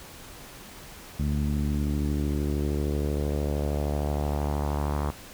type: tone with low-pass filter sweep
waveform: sawtooth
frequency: 73 Hz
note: D2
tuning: 10 cents flat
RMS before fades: -27 dBFS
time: 1.19-5.11 s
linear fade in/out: 10 ms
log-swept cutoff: 200 to 1100 Hz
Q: 2.3
effects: pink hiss -45 dBFS RMS until 5.33 s